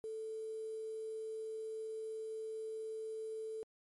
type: tone with quantisation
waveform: sine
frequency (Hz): 440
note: A4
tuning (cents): 0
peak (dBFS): -40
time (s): 0.04-3.63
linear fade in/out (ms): 0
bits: 10
effects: MP3 48 kbps